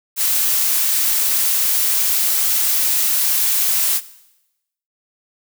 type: noise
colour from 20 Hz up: blue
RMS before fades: -17 dBFS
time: 0.16-4.01 s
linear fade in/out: 50 ms
effects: noise-tail reverb RT60 0.9 s tail -17 dB re dry